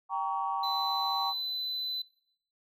sine chord, G diminished, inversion none, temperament equal with one note detuned, 784 / 932.3 / 1126.8 Hz, G5 / Bb5 / Db6, 0 / 0 / +28 cents, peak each -33 dBFS, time 0.09-1.34 s, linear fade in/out 50 ms
triangle tone, 4013 Hz, B7, 27 cents sharp, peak -31 dBFS, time 0.63-2.02 s, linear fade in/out 5 ms
effects noise-tail reverb RT60 0.7 s tail -21 dB re dry + tanh soft clip ceiling -18 dBFS

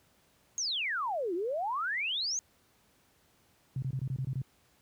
sine exponential two-way sweep, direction down then up, 6700 to 329.6 to 6700 Hz, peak -30 dBFS, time 0.58-2.39 s, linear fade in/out 0 ms, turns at 1.34 s
sine tone bursts, 131.9 Hz, C3, 14 cents sharp, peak -30 dBFS, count 8, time 3.76-4.417 s, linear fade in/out 2 ms, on 62 ms, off 23 ms
effects pink hiss -67 dBFS RMS until 4.81 s + high-pass 60 Hz 12 dB/octave

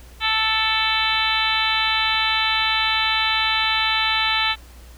harmonic tone with a mistuned harmonic, 440 Hz, A4, in tune, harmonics 2 / 3 / 4 / 5 / 6 / 7 / 8 / 9, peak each -26 / -26 / -26 / -26 / -26 / -26 / -26 / -26 dBFS, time 0.2-4.56 s, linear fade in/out 50 ms, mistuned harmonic 5, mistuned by +25 cents, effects added 60 Hz sine -41 dBFS peak until 4.97 s + pink hiss -49 dBFS RMS until 4.97 s

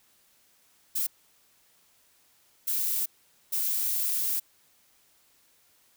violet noise bursts at uneven times, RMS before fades -28 dBFS, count 3, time 0.95-1.07 / 2.67-3.06 / 3.52-4.4 s, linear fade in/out 10 ms, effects white hiss -64 dBFS RMS until 5.96 s

